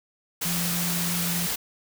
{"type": "tone in noise", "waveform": "sine", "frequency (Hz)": 173.2, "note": "F3", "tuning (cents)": -14, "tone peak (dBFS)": -28, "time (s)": [0.45, 1.47], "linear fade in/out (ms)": 10, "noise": "white", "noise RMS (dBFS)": -28, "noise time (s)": [0.41, 1.56], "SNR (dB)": -3, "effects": []}